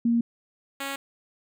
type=tone pair in turn; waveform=sine / 5% pulse; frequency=234 / 275.7 Hz; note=A#3 / C#4; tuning=+7 / -9 cents; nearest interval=minor third; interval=284 cents; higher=second; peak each=-19 dBFS; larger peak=neither; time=0.05-0.21 / 0.8-0.96 s; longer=neither; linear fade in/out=5 ms; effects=none